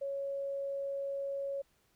sine tone, 554.4 Hz, C#5, in tune, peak -34 dBFS, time 0.01-1.62 s, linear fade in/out 10 ms, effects pink hiss -72 dBFS RMS until 1.95 s

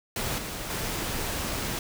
pink noise with level steps, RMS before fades -30 / -35 / -31 dBFS, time 0.16-1.79 s, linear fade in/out 2 ms, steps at 0.38 / 0.7 s, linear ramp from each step 2 ms, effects none

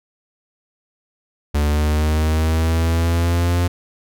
45% pulse linear sweep, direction up, 73.2 to 88.2 Hz, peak -15 dBFS, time 1.54-3.68 s, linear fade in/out 10 ms, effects none

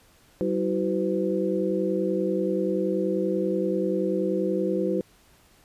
sine tone cluster, 191.2 / 327 / 377.4 / 506 Hz, G3 / E4 / F#4 / B4, -43 / -14 / +34 / +42 cents, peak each -28 dBFS, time 0.41-5.01 s, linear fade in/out 0 ms, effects pink hiss -58 dBFS RMS until 5.64 s + resampled to 32000 Hz

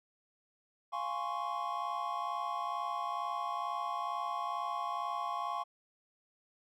triangle chord, Db major seventh, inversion first, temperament equal, 698.5 / 830.6 / 1046.5 / 1108.7 Hz, F5 / Ab5 / C6 / Db6, 0 / 0 / 0 / 0 cents, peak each -39 / -39 / -38 / -36 dBFS, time 0.92-5.64 s, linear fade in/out 20 ms, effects none

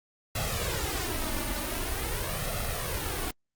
pink noise with flanger, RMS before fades -31 dBFS, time 0.35-3.31 s, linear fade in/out 5 ms, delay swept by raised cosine 1.5 to 3.4 ms, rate 0.45 Hz, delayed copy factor +0.7, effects Opus 48 kbps

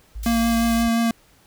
sine tone, 53.7 Hz, A1, 41 cents flat, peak -28 dBFS, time 0.15-0.89 s, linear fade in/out 10 ms
pink high-pass noise, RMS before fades -36 dBFS, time 0.23-0.83 s, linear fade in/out 2 ms, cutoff 4400 Hz, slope 12 dB/octave
square tone with vibrato, 230.7 Hz, A#3, 18 cents flat, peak -18 dBFS, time 0.26-1.11 s, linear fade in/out 2 ms, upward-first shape triangle, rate 5.7 Hz, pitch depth 14 cents each way
effects pink hiss -56 dBFS RMS until 1.46 s

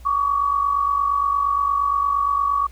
sine tone pair together, 1126.1 / 1174.7 Hz, C#6 / D6, +27 / 0 cents, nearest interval minor second, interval 73 cents, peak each -18 / -24 dBFS, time 0.05-2.67 s, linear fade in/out 10 ms, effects added 60 Hz sine -39 dBFS peak until 2.71 s + pink hiss -53 dBFS RMS until 2.71 s

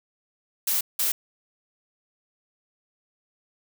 blue noise bursts at uneven times, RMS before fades -24 dBFS, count 2, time 0.67-0.81 / 0.99-1.12 s, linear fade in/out 5 ms, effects none

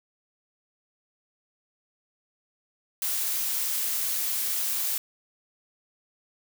blue noise, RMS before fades -28 dBFS, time 3.02-4.98 s, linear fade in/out 2 ms, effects none

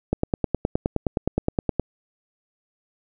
click train, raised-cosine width 2 ms, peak -7 dBFS, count 17, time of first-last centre 0.13-1.797 s, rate 9.6 Hz, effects none

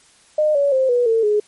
sine tone with pitch steps, 610 / 565.9 / 524.9 / 487 / 451.7 / 419.1 Hz, D#5 / C#5 / C5 / B4 / A4 / G#4, -34 / +36 / +5 / -24 / +45 / +16 cents, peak -13 dBFS, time 0.38-1.4 s, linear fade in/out 5 ms, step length 170 ms, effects white hiss -52 dBFS RMS until 1.47 s + MP3 48 kbps

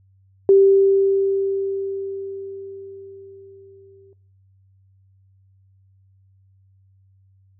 sine tone with exponential decay, 391.2 Hz, G4, 4 cents flat, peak -8 dBFS, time 0.49-4.13 s, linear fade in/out 1 ms, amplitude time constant 790 ms, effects noise-tail reverb RT60 0.5 s tail -19 dB re dry + added 96 Hz sine -53 dBFS peak until 7.59 s

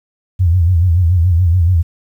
sine tone with vibrato, 87.31 Hz, F2, in tune, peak -8 dBFS, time 0.39-1.83 s, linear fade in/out 20 ms, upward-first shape sine, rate 7 Hz, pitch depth 120 cents each way, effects 8-bit

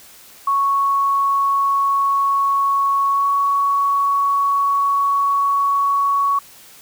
sine tone with pitch glide, 1108.7 to 1118.3 Hz, C#6 to C#6, 0 to +15 cents, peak -14 dBFS, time 0.47-6.39 s, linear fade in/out 5 ms, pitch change +15 cents, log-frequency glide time 3.1-3.27 s, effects white hiss -44 dBFS RMS until 6.81 s

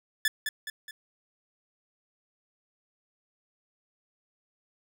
sawtooth tone with echo, 1735 Hz, A6, 25 cents flat, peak -19 dBFS, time 0.25-0.28 s, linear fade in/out 2 ms, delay 210 ms, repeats 3, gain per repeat -6 dB, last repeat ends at 0.91 s, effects none

